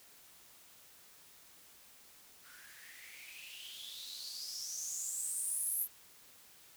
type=noise with band-pass filter sweep; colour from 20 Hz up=violet; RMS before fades=-42 dBFS; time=2.42-5.88 s; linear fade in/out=50 ms; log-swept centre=1400 to 12000 Hz; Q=8.9; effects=white hiss -60 dBFS RMS until 6.76 s

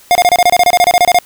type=tone bursts; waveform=square; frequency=711 Hz; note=F5; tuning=31 cents sharp; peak=-6 dBFS; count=16; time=0.11-1.187 s; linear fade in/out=0 ms; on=42 ms; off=27 ms; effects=white hiss -43 dBFS RMS until 1.25 s

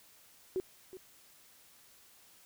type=tone with echo; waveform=sine; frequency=373.8 Hz; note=F#4; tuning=18 cents sharp; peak=-30 dBFS; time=0.56-0.6 s; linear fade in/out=0 ms; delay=370 ms; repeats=1; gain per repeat=-14 dB; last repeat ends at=0.97 s; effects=white hiss -61 dBFS RMS until 2.45 s

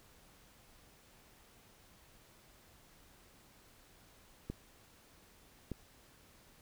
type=clicks; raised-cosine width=3 ms; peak=-26 dBFS; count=2; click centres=4.5 / 5.717 s; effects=pink hiss -63 dBFS RMS until 6.61 s

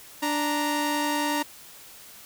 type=tone pair together; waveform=sawtooth; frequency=293.8 / 932.3 Hz; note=D4 / A#5; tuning=+1 / 0 cents; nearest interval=octave + minor sixth; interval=1999 cents; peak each=-23 / -23 dBFS; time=0.22-1.43 s; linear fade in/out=10 ms; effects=white hiss -47 dBFS RMS until 2.25 s

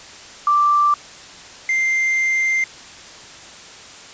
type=tone pair in turn; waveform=sine / triangle; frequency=1174.7 / 2093 Hz; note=D6 / C7; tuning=0 / 0 cents; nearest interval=minor seventh; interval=1000 cents; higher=second; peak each=-12 / -14 dBFS; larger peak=first; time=0.47-0.94 / 1.69-2.64 s; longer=second; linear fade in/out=2 ms; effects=white hiss -39 dBFS RMS until 4.13 s + resampled to 16000 Hz

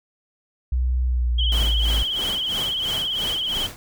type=tone with pitch glide; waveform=sine; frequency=62.7 to 55.54 Hz; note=B1 to A1; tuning=+27 to +17 cents; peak=-18 dBFS; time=0.72-2.03 s; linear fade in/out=5 ms; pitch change=-210 cents; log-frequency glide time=1.05-1.74 s
type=tone with vibrato; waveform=sine; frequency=3136 Hz; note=G7; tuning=in tune; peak=-22 dBFS; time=1.38-3.67 s; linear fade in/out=10 ms; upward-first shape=sine; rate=18 Hz; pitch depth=78 cents each way
type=noise with tremolo; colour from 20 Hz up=pink; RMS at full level=-30 dBFS; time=1.52-3.76 s; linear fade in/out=0 ms; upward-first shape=sine; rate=3 Hz; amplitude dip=85%
effects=none

